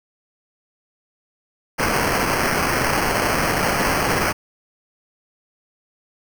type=noise with sample-and-hold; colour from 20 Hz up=blue; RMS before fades=-20 dBFS; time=1.78-4.33 s; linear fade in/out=20 ms; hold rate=3675 Hz; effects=none